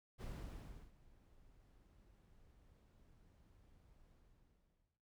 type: noise with ADSR envelope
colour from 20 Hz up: brown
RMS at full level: -45 dBFS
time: 0.18-5.02 s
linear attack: 37 ms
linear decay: 700 ms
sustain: -22 dB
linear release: 950 ms
effects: none